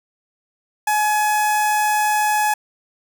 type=tone with notch filter; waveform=sawtooth; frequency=846 Hz; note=G#5; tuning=32 cents sharp; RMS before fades=-18 dBFS; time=0.87-2.54 s; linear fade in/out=5 ms; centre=3900 Hz; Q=1.3; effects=none